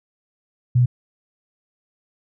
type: tone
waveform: sine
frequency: 123.47 Hz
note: B2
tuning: in tune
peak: -12 dBFS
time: 0.75-0.86 s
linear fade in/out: 10 ms
effects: none